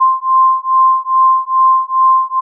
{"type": "beating tone pair", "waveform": "sine", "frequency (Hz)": [1046.5, 1048.9], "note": ["C6", "C6"], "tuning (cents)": [0, 4], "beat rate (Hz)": 2.4, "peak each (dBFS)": -11, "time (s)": [0, 2.41], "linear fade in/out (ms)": 20, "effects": []}